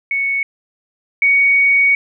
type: tone pair in turn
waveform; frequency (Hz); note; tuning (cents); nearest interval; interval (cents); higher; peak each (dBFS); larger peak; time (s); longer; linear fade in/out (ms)
sine; 2217 / 2238; C#7 / C#7; 0 / +16; unison; 16; second; -15 / -9; second; 0.11-0.43 / 1.22-1.95; second; 2
effects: none